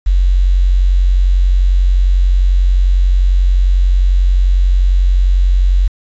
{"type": "tone with quantisation", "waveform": "sine", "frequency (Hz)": 45.62, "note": "F#1", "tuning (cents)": -24, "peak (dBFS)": -7, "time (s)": [0.06, 5.88], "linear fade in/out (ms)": 10, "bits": 6, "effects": ["resampled to 16000 Hz"]}